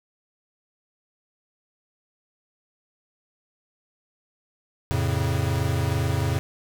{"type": "chord", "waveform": "square", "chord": "F augmented", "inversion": "none", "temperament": "equal with one note detuned", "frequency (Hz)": [87.31, 110, 136.76], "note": ["F2", "A2", "C#3"], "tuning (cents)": [0, 0, -23], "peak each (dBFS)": -27, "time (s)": [4.91, 6.39], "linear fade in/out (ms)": 0, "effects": []}